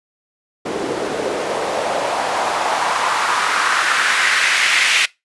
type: noise with band-pass filter sweep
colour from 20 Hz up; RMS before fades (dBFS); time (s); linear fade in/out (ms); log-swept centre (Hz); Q
white; -18; 0.65-5.06; 10; 360 to 2400; 2.2
effects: noise-tail reverb RT60 0.2 s tail -21 dB re dry + resampled to 24000 Hz